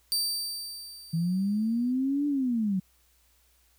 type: tone with exponential decay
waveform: sawtooth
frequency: 4650 Hz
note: D8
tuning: 18 cents flat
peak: -21 dBFS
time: 0.12-1.92 s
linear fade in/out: 0 ms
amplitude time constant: 390 ms
type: linear two-way sweep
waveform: sine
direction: up then down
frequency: 160.1 to 293.7 to 180.7 Hz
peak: -24 dBFS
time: 1.13-2.8 s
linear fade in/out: 10 ms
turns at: 2.27 s
effects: added 60 Hz sine -66 dBFS peak until 3.78 s + white hiss -66 dBFS RMS until 3.78 s